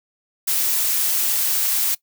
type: noise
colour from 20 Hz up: blue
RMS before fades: -20 dBFS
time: 0.47-1.95 s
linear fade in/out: 10 ms
effects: noise-tail reverb RT60 0.1 s tail -21 dB re dry